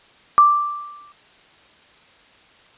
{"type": "tone with exponential decay", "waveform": "sine", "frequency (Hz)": 1175, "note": "D6", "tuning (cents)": 1, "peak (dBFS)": -6, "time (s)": [0.38, 1.12], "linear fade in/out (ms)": 0, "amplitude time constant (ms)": 160, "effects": ["white hiss -51 dBFS RMS until 2.77 s", "resampled to 8000 Hz"]}